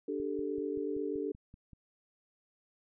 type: chord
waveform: sine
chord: D suspended fourth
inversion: none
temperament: equal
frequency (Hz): 293.7 / 392 / 440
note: D4 / G4 / A4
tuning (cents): 0 / 0 / 0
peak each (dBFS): -37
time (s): 0.08-1.32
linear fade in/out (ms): 5
type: click train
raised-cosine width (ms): 5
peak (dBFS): -40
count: 9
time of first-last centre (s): 0.2-1.733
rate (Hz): 5.22
effects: none